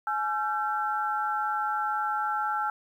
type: tone cluster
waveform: sine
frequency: 847 / 1352 / 1550 Hz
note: G#5 / E6 / G6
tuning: +34 / +43 / -20 cents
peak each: -29 / -29 / -36 dBFS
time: 0.07-2.7 s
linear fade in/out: 2 ms
effects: 10-bit